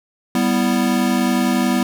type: chord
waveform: square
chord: E minor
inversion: first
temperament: equal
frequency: 196 / 246.9 / 329.6 Hz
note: G3 / B3 / E4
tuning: 0 / 0 / 0 cents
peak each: -21 / -18 / -24 dBFS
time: 0.35-1.83 s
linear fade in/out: 2 ms
effects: none